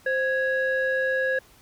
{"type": "tone pair together", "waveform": "sine", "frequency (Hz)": [523.3, 1661.4], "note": ["C5", "G#6"], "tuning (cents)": [0, 0], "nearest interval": "octave + minor sixth", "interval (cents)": 2000, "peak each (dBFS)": -23, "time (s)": [0.06, 1.39], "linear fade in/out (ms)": 5, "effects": ["tanh soft clip ceiling -17 dBFS", "pink hiss -55 dBFS RMS until 1.61 s"]}